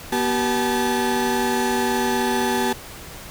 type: tone cluster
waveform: 35% pulse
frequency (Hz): 242.1 / 384.4 / 865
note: B3 / G4 / A5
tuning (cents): -34 / -34 / -30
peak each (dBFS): -22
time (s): 0.12-2.73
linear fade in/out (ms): 5
effects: pink hiss -38 dBFS RMS until 3.3 s